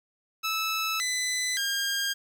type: tone with pitch steps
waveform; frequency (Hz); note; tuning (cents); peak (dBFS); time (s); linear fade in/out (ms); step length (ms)
15% pulse; 1308 / 2005 / 1611; E6 / B6 / G6; -14 / +26 / +47; -20; 0.43-2.14; 20; 570
effects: 10-bit